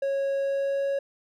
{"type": "tone with pitch glide", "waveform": "triangle", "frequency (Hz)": [550, 554.1], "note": ["C#5", "C#5"], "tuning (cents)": [-14, -1], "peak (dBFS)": -22, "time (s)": [0.02, 0.99], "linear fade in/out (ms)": 5, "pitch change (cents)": 13, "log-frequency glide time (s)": [0.36, 0.86], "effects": []}